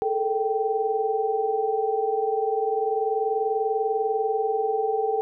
sine tone cluster, 428.9 / 449.2 / 780 Hz, A4 / A4 / G5, -44 / +36 / -9 cents, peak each -26 dBFS, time 0.02-5.21 s, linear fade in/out 0 ms, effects none

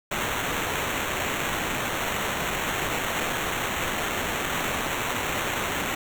white noise with sample-and-hold, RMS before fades -28 dBFS, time 0.11-5.95 s, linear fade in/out 5 ms, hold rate 4900 Hz, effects none

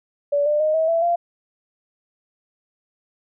sine tone with pitch steps, 575 / 596.3 / 618.4 / 641.3 / 665.1 / 689.7 Hz, D5 / D5 / D#5 / E5 / E5 / F5, -37 / +26 / -11 / -48 / +15 / -22 cents, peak -16 dBFS, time 0.32-1.16 s, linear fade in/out 10 ms, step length 140 ms, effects none

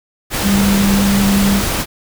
sine tone in noise, 198.8 Hz, G3, 25 cents sharp, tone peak -11 dBFS, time 0.42-1.62 s, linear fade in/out 50 ms, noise pink, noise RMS -18 dBFS, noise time 0.3-1.86 s, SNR +4 dB, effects none

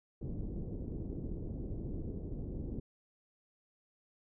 pink low-pass noise, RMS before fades -40 dBFS, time 0.21-2.8 s, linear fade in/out 5 ms, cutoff 400 Hz, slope 24 dB/octave, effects none

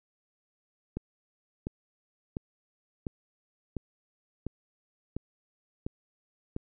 click train, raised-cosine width 3 ms, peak -20 dBFS, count 9, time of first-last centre 0.97-6.564 s, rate 1.43 Hz, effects none

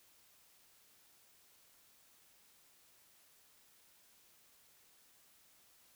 silence, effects white hiss -67 dBFS RMS until 5.95 s

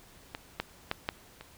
clicks, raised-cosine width 0.3 ms, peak -20 / -14 / -13 / -13 / -27 dBFS, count 5, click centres 0.349 / 0.6 / 0.914 / 1.089 / 1.41 s, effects pink hiss -56 dBFS RMS until 1.57 s

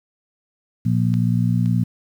harmonic tone, 59.1 Hz, A#1, 24 cents sharp, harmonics 2 / 3 / 4, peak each -18 / -20 / -24 dBFS, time 0.85-1.84 s, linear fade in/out 10 ms
clicks, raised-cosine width 0.2 ms, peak -20 / -25 dBFS, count 2, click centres 1.14 / 1.659 s
effects 8-bit

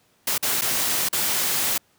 white noise with dropouts, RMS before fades -23 dBFS, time 0.27-1.78 s, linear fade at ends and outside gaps 5 ms, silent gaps 0.38-0.426 / 0.612-0.618 / 1.088-1.128 s, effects pink hiss -62 dBFS RMS until 1.98 s + high-pass 100 Hz 12 dB/octave

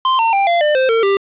square tone with pitch steps, 1043 / 908 / 790.4 / 688.1 / 599 / 521.5 / 454 / 395.2 Hz, C6 / A#5 / G5 / F5 / D5 / C5 / A#4 / G4, -6 / -46 / +14 / -26 / +34 / -6 / -46 / +14 cents, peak -12 dBFS, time 0.05-1.17 s, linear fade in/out 2 ms, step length 140 ms, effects resampled to 8000 Hz + 7-bit

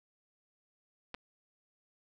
clicks, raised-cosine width 0.3 ms, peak -26 dBFS, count 2, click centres 1.143 / 1.147 s, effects none

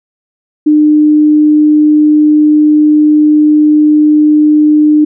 sine tone, 302.1 Hz, D4, 49 cents sharp, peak -3 dBFS, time 0.66-5.05 s, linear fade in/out 10 ms, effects none

